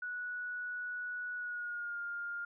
sine tone with pitch glide, 1470 to 1408.5 Hz, F#6 to F6, -12 to +14 cents, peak -37 dBFS, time 0.02-2.45 s, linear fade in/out 5 ms, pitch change -74 cents, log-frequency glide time 1.36-2 s, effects none

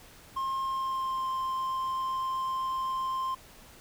triangle tone with pitch glide, 1067 to 1048.7 Hz, C6 to C6, +34 to +4 cents, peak -27 dBFS, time 0.36-3.35 s, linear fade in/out 10 ms, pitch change -30 cents, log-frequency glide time 0.63-1.23 s, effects pink hiss -53 dBFS RMS until 3.8 s

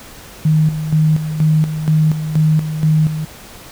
sine tone with tremolo, 155.56 Hz, D#3, in tune, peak -9 dBFS, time 0.45-3.25 s, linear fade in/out 5 ms, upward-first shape square, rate 2.1 Hz, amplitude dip 65%, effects pink hiss -37 dBFS RMS until 3.71 s

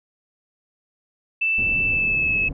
sine tone with pitch glide, 2648 to 2589 Hz, E7 to E7, +7 to -32 cents, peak -18 dBFS, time 1.41-2.49 s, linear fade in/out 10 ms, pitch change -39 cents, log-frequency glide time 1.84-2.35 s
pink low-pass noise, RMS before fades -32 dBFS, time 1.58-2.53 s, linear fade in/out 2 ms, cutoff 360 Hz, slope 12 dB/octave
effects none

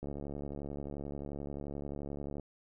click train, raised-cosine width 2 ms, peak -28 dBFS, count 170, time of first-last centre 0.03-2.397 s, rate 71.4 Hz, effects none

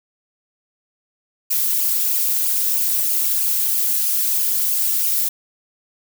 violet noise with flanger, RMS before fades -19 dBFS, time 1.5-5.29 s, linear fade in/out 10 ms, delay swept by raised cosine 0.51 to 3.91 ms, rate 3.1 Hz, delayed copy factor -0.9, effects none

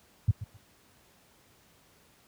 sine tone with echo, 103.83 Hz, G#2, in tune, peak -17 dBFS, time 0.28-0.31 s, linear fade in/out 5 ms, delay 130 ms, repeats 2, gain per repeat -15 dB, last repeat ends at 0.57 s, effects pink hiss -62 dBFS RMS until 2.27 s + high-pass 60 Hz 12 dB/octave

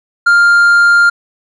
triangle tone, 1400 Hz, F6, 4 cents sharp, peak -3 dBFS, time 0.26-1.1 s, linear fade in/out 10 ms, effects resampled to 24000 Hz

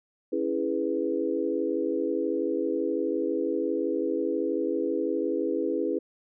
sine chord, C# minor seventh, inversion none, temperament equal, 277.2 / 329.6 / 415.3 / 493.9 Hz, C#4 / E4 / G#4 / B4, 0 / 0 / 0 / 0 cents, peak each -32 / -29 / -30 / -31 dBFS, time 0.32-5.99 s, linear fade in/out 10 ms, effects none

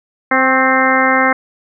harmonic tone with a mistuned harmonic, 261.6 Hz, C4, in tune, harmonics 1 / 2 / 3 / 4 / 5 / 6 / 7 / 8, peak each -18 / -18 / -18 / -18 / -18 / -18 / -18 / -18 dBFS, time 0.31-1.33 s, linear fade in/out 5 ms, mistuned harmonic 4, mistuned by +33 cents, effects none

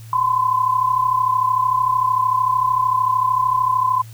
sine tone pair together, 1013.2 / 1046.5 Hz, B5 / C6, +44 / 0 cents, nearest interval minor second, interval 56 cents, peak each -16 / -20 dBFS, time 0.13-4.02 s, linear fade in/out 2 ms, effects added 112 Hz sine -35 dBFS peak until 4.13 s + white hiss -48 dBFS RMS until 4.13 s

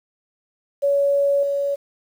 sine tone with level steps, 563 Hz, C#5, 27 cents sharp, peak -15 / -19 dBFS, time 0.82-1.76 s, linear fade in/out 20 ms, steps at 1.43 s, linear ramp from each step 2 ms, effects 8-bit

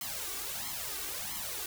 white noise with flanger, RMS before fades -38 dBFS, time 0.01-1.66 s, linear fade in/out 2 ms, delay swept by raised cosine 0.95 to 2.65 ms, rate 1.5 Hz, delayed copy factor +0.9, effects none

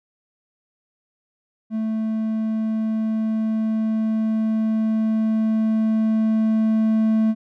triangle tone with level ramp, 220 Hz, A3, in tune, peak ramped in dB -19 to -13 dBFS, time 1.7-7.35 s, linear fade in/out 50 ms, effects none

